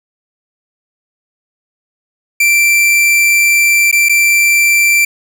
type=tone with dropouts; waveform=45% pulse; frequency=2349 Hz; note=D7; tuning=in tune; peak=-7 dBFS; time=2.4-5.05 s; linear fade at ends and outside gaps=5 ms; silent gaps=3.914-3.926 / 4.087-4.094 s; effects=none